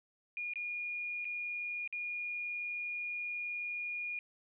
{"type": "tone with dropouts", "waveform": "sine", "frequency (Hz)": 2433, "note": "D#7", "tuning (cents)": -39, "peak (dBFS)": -36, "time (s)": [0.37, 4.19], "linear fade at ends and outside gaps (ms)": 1, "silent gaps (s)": [[0.536, 0.557], [1.246, 1.252], [1.876, 1.926]], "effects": []}